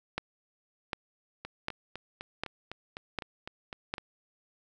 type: two click trains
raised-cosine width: 0.3 ms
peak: -15 / -23 dBFS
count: 6 / 11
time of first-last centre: 0.18-3.939 / 1.45-3.982 s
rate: 1.33 / 3.95 Hz
effects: none